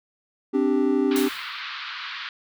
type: chord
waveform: triangle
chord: C suspended second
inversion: none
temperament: equal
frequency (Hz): 261.6 / 293.7 / 392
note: C4 / D4 / G4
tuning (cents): 0 / 0 / 0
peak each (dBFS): -21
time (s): 0.53-1.29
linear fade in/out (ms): 20
type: band-pass noise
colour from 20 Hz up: pink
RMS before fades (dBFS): -34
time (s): 1.11-2.29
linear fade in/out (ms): 2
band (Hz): 1100 to 4400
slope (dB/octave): 48
type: noise with exponential decay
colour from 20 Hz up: white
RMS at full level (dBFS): -29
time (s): 1.16-1.61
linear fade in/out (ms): 0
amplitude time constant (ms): 97
effects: none